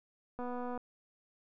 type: click train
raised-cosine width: 1 ms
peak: -28 dBFS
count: 96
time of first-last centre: 0.39-0.776 s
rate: 246 Hz
effects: none